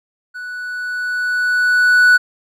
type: tone with level ramp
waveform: triangle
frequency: 1480 Hz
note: F#6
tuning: in tune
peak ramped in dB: -25 to -4 dBFS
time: 0.34-2.18 s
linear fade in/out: 20 ms
effects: none